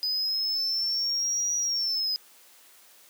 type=exponential two-way sweep; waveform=triangle; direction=up then down; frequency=4978 to 5800 to 4988 Hz; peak=-24 dBFS; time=0.03-2.16 s; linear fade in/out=0 ms; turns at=1.56 s; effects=white hiss -55 dBFS RMS until 3.09 s + high-pass 300 Hz 12 dB/octave